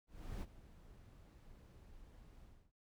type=noise with ADSR envelope; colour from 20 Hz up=brown; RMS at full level=-43 dBFS; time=0.07-2.72 s; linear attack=350 ms; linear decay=34 ms; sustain=-16 dB; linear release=270 ms; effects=none